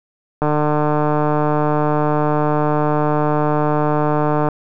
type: click train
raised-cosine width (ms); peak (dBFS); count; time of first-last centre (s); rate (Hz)
1; -4; 611; 0.42-4.487; 150
effects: none

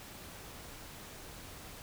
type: silence
effects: pink hiss -49 dBFS RMS until 1.82 s

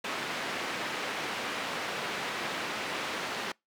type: band-pass noise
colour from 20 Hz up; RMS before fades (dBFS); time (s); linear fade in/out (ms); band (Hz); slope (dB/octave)
white; -35; 0.04-3.52; 5; 190 to 2500; 12
effects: noise-tail reverb RT60 0.2 s tail -26 dB re dry

